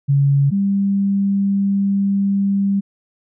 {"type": "tone pair in turn", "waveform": "sine", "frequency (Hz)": [140, 197.99], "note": ["C#3", "G3"], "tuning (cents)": [18, 18], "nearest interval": "tritone", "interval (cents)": 600, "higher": "second", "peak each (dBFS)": [-11, -14], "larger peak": "first", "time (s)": [[0.08, 0.51], [0.51, 2.81]], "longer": "second", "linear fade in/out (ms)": 20, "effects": []}